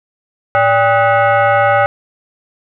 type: tone with frequency modulation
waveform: sine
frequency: 110 Hz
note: A2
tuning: in tune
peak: -8 dBFS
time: 0.55-1.86 s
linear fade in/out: 0 ms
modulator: 687 Hz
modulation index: 2.1
effects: none